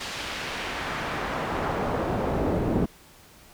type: noise with band-pass filter sweep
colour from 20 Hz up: brown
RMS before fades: -28 dBFS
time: 0-2.86 s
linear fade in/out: 10 ms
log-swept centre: 4100 to 320 Hz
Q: 0.83
effects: pink hiss -52 dBFS RMS until 3.53 s